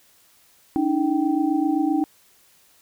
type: tone cluster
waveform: sine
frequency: 288.1 / 315.8 / 778 Hz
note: D4 / D#4 / G5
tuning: -33 / +26 / -13 cents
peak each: -22 / -21 / -28 dBFS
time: 0.76-2.04 s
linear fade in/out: 0 ms
effects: white hiss -57 dBFS RMS until 2.81 s